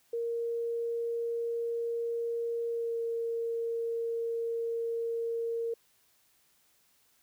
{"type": "tone with pitch glide", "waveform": "sine", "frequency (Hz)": [466.2, 461.9], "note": ["A#4", "A#4"], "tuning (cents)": [0, -16], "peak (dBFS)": -30, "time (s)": [0.13, 5.74], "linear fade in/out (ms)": 5, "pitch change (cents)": -16, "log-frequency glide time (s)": [2.69, 2.97], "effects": ["white hiss -68 dBFS RMS until 7.22 s"]}